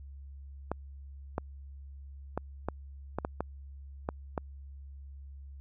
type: clicks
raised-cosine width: 1 ms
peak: -17 dBFS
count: 9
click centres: 0.716 / 1.381 / 2.376 / 2.686 / 3.186 / 3.249 / 3.406 / 4.089 / 4.378 s
effects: added 69 Hz sine -44 dBFS peak until 5.6 s